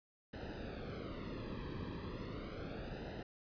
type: noise with flanger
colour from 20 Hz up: brown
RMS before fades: -45 dBFS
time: 0.33-3.23 s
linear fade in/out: 5 ms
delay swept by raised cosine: 0.88 to 1.41 ms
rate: 0.35 Hz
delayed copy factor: -0.85
effects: resampled to 11025 Hz